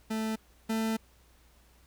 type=tone pair in turn; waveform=40% pulse; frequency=220 / 222.2 Hz; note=A3 / A3; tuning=0 / +17 cents; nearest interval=unison; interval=17 cents; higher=second; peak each=-29 / -27 dBFS; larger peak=second; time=0.1-0.36 / 0.69-0.97 s; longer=second; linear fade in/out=10 ms; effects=added 60 Hz sine -61 dBFS peak until 1.86 s + pink hiss -64 dBFS RMS until 1.86 s